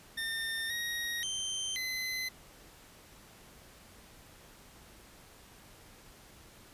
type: tone with pitch steps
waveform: 25% pulse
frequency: 1811 / 1883 / 3119 / 2038 Hz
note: A6 / A#6 / G7 / C7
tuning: +49 / +17 / -9 / -46 cents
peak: -30 dBFS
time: 0.17-2.29 s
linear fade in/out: 10 ms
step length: 530 ms
effects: pink hiss -56 dBFS RMS until 6.73 s + resampled to 32000 Hz